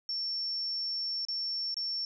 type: tone with dropouts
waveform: sine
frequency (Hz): 5440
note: F8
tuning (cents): -46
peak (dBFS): -31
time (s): 0.09-2.05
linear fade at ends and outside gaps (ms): 1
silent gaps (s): 1.251-1.285 / 1.743-1.767
effects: none